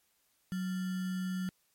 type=tone with sample-and-hold; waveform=sine; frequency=185 Hz; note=F#3; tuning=in tune; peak=-32 dBFS; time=0.52-1.49 s; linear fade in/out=0 ms; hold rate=1575 Hz; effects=white hiss -73 dBFS RMS until 1.74 s + MP3 64 kbps